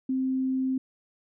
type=tone; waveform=sine; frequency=261.6 Hz; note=C4; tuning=in tune; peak=-24 dBFS; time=0.09-0.78 s; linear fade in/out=5 ms; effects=none